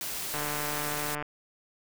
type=noise; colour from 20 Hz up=white; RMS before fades=-35 dBFS; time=0.01-1.15 s; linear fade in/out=0 ms
type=click train; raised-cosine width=0.5 ms; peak=-19 dBFS; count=132; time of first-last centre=0.34-1.225 s; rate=148 Hz
effects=none